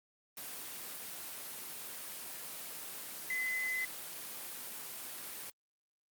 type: tone in noise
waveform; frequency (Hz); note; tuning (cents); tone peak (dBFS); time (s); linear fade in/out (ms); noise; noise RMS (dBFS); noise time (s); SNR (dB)
sine; 2027; B6; +45; -33; 3.3-3.85; 2; white; -44; 0.37-5.5; +8
effects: high-pass 150 Hz 12 dB/octave + Opus 24 kbps